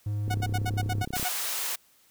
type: tone with pitch glide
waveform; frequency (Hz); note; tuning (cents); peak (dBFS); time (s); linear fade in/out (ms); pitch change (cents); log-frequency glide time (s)
triangle; 103.83 to 102.7; G#2 to G#2; 0 to -19; -25; 0.06-1.03; 5; -19; 0.31-0.39
type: click train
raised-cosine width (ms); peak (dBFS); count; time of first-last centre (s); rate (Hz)
3; -23; 32; 0.28-1.228; 32.7
type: tone bursts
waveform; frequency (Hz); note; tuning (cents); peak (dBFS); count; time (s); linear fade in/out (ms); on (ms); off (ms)
sawtooth; 734; F#5; -14; -25; 9; 0.3-1.29; 10; 46; 72
type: high-pass noise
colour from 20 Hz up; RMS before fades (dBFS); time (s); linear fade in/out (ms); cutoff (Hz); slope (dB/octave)
white; -31; 1.15-1.76; 10; 570; 12
effects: white hiss -62 dBFS RMS until 2.1 s